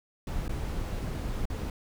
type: noise with dropouts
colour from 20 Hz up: brown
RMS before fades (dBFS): -32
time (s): 0.27-1.7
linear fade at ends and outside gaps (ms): 2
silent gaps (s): 0.481-0.493 / 1.455-1.5
effects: none